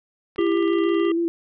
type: click train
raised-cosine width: 0.3 ms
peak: -29 dBFS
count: 14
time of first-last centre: 0.36-1.051 s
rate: 18.8 Hz
type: harmonic tone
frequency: 397 Hz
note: G4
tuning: 22 cents sharp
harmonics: 1 / 3 / 5 / 7 / 8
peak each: -22 / -32 / -36 / -39 / -40 dBFS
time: 0.38-1.12 s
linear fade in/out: 5 ms
type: tone with vibrato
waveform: sine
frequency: 336.1 Hz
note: E4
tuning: 34 cents sharp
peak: -19 dBFS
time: 0.39-1.28 s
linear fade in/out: 0 ms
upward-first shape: square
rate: 6.4 Hz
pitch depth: 19 cents each way
effects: none